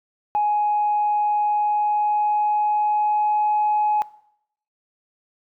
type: tone with pitch glide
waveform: sine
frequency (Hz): 836 to 843.3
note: G#5 to G#5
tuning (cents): +11 to +26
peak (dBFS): -16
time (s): 0.35-4.02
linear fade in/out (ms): 0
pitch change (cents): +15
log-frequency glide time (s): 1.43-3.44
effects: noise-tail reverb RT60 0.7 s tail -19 dB re dry + tanh soft clip ceiling -13 dBFS